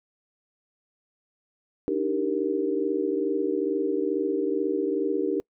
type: chord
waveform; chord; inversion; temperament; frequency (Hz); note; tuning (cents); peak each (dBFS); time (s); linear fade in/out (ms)
sine; Eb major seventh; third; equal with one note detuned; 293.7 / 316 / 392 / 466.2; D4 / Eb4 / G4 / Bb4; 0 / +27 / 0 / 0; -29 / -30 / -27 / -29; 1.88-5.4; 0
effects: noise-tail reverb RT60 0.1 s tail -26 dB re dry